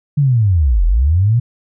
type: linear two-way sweep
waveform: sine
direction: down then up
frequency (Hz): 150 to 39.01 to 124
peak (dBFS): -9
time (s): 0.17-1.4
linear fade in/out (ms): 10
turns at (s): 0.85
effects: none